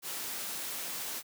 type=noise; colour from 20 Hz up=white; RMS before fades=-38 dBFS; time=0.02-1.23 s; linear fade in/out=50 ms; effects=high-pass 150 Hz 12 dB/octave